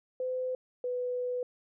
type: tone pair in turn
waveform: sine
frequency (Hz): 510 / 496.1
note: C5 / B4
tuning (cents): -44 / +8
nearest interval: unison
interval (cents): 48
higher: first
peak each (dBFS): -30 / -30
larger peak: neither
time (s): 0.2-0.55 / 0.84-1.43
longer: second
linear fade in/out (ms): 2
effects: none